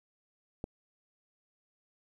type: click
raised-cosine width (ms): 2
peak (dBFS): -23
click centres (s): 0.641
effects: 10-bit